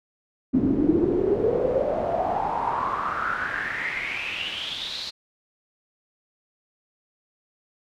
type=noise with band-pass filter sweep; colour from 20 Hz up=brown; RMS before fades=-25 dBFS; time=0.53-5.11 s; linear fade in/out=20 ms; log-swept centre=250 to 4300 Hz; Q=7.7; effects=none